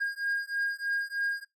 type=beating tone pair; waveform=triangle; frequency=1622 / 1625.2 Hz; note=G#6 / G#6; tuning=-41 / -38 cents; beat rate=3.2 Hz; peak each=-30 dBFS; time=0-1.45 s; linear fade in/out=20 ms; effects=noise-tail reverb RT60 0.2 s tail -22 dB re dry